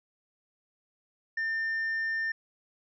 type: tone with hard clipping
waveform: triangle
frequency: 1800 Hz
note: A6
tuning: 39 cents sharp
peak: -27 dBFS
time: 1.37-2.32 s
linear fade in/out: 5 ms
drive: 1 dB
effects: resampled to 16000 Hz